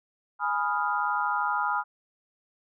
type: chord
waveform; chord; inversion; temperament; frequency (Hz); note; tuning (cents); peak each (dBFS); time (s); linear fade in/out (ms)
sine; F half-diminished seventh; first; equal; 830.6 / 987.8 / 1244.5 / 1396.9; Ab5 / Cb6 / Eb6 / F6; 0 / 0 / 0 / 0; -30; 0.39-1.84; 50
effects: none